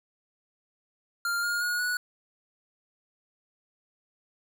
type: tone with pitch steps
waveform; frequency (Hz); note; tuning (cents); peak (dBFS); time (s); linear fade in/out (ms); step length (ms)
square; 1396.9 / 1420.5 / 1444.5 / 1468.9; F6 / F6 / F#6 / F#6; 0 / +29 / -42 / -13; -27; 1.25-1.97; 2; 180
effects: none